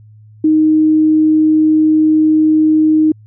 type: tone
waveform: sine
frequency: 311.1 Hz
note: D#4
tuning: in tune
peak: -7 dBFS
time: 0.44-3.12 s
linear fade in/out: 5 ms
effects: added 107 Hz sine -38 dBFS peak until 3.26 s